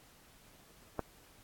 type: click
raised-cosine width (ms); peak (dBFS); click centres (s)
1; -19; 0.993
effects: pink hiss -61 dBFS RMS until 1.43 s + AAC 64 kbps